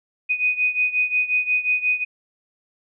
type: beating tone pair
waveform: sine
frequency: 2489 / 2494.6 Hz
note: D#7 / D#7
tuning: 0 / +4 cents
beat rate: 5.6 Hz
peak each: -20 / -23 dBFS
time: 0.29-2.05 s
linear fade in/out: 20 ms
effects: none